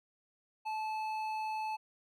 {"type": "tone with hard clipping", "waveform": "triangle", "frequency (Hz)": 869, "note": "A5", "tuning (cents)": -22, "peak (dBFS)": -36, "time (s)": [0.65, 1.77], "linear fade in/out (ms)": 20, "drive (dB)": 12, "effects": []}